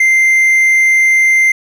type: tone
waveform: triangle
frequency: 2088 Hz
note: C7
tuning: 4 cents flat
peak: -5 dBFS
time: 0-1.52 s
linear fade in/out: 5 ms
effects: none